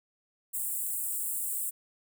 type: high-pass noise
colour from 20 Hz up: pink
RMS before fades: -33 dBFS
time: 0.53-1.71 s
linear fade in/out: 20 ms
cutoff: 7700 Hz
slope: 96 dB/octave
effects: none